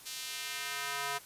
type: tone with high-pass filter sweep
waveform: square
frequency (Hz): 140.8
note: C#3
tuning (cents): +27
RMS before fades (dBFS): -38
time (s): 0.05-1.19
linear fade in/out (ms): 20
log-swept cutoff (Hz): 4200 to 900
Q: 1
effects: white hiss -53 dBFS RMS until 1.25 s + resampled to 32000 Hz